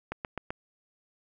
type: click train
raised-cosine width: 0.5 ms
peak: -18 dBFS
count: 4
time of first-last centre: 0.12-0.505 s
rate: 7.79 Hz
effects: none